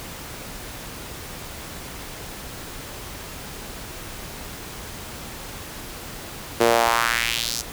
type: tone with high-pass filter sweep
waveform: sawtooth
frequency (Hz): 116.54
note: A#2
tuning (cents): 0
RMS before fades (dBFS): -21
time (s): 6.6-7.62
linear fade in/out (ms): 10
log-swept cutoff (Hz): 400 to 6000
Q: 2.1
effects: pink hiss -36 dBFS RMS until 7.72 s